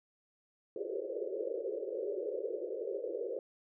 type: band-pass noise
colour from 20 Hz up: white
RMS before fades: -38 dBFS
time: 0.76-3.39 s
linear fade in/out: 2 ms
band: 350 to 560 Hz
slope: 96 dB/octave
effects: none